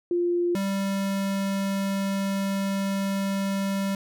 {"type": "tone pair in turn", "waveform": ["sine", "square"], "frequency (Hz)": [349.2, 195.98], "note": ["F4", "G3"], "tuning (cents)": [0, 0], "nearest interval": "minor seventh", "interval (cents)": 1000, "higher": "first", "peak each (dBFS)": [-21, -25], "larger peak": "first", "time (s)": [[0.11, 0.55], [0.55, 3.95]], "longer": "second", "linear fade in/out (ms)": 2, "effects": []}